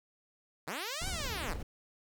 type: linear two-way sweep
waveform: 5% pulse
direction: up then down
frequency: 130.81 to 784 to 130.81 Hz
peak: -25 dBFS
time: 0.67-1.54 s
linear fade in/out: 10 ms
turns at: 1.08 s
type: noise with tremolo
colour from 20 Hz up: brown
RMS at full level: -37 dBFS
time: 1.01-1.63 s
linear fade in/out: 5 ms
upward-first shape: triangle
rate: 17 Hz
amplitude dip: 55%
effects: none